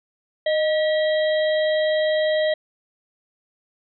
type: harmonic tone with a mistuned harmonic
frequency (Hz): 645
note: E5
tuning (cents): -38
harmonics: 1 / 3 / 5 / 6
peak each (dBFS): -18 / -28 / -32 / -34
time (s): 0.46-2.54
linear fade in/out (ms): 5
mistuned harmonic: 1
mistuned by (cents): -73
effects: none